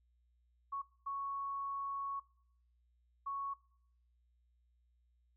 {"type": "tone bursts at uneven times", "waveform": "sine", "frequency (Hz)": 1108.7, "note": "C#6", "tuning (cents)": 0, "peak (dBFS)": -37, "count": 3, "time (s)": [[0.72, 0.82], [1.06, 2.2], [3.26, 3.54]], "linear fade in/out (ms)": 10, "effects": ["noise-tail reverb RT60 0.7 s tail -23 dB re dry", "added 60 Hz sine -70 dBFS peak until 5.36 s"]}